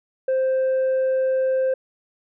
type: tone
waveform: sine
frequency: 523.3 Hz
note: C5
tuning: in tune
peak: -15 dBFS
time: 0.28-1.74 s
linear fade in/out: 5 ms
effects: tanh soft clip ceiling -17 dBFS